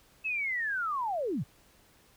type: linear sweep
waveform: sine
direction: down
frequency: 2638 to 91.8 Hz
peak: -29 dBFS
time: 0.24-1.44 s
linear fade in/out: 20 ms
effects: pink hiss -62 dBFS RMS until 2.16 s